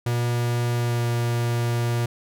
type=tone with pitch glide; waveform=45% pulse; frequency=119.8 to 118.7 Hz; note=A#2 to A#2; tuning=+48 to +32 cents; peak=-21 dBFS; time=0.06-2.06 s; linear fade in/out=5 ms; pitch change=-16 cents; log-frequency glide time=0.79-1.05 s; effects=none